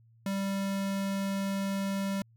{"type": "tone", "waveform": "square", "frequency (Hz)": 196, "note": "G3", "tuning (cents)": 0, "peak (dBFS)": -30, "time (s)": [0.26, 2.22], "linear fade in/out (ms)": 2, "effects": ["added 114 Hz sine -58 dBFS peak until 2.36 s"]}